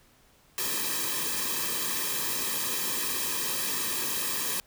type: noise with comb filter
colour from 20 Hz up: white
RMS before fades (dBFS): -30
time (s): 0.58-4.6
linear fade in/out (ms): 0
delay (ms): 1.4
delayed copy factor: -0.95
effects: pink hiss -61 dBFS RMS until 4.66 s